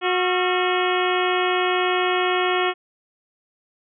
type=harmonic tone with a mistuned harmonic; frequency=364.3 Hz; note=F#4; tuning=27 cents flat; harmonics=1 / 2 / 3 / 4 / 5 / 6 / 7 / 8 / 9; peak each=-22 / -25 / -27 / -28 / -29 / -30 / -30 / -31 / -32 dBFS; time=0.01-2.74 s; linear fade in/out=50 ms; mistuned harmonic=4; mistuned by=-100 cents; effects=none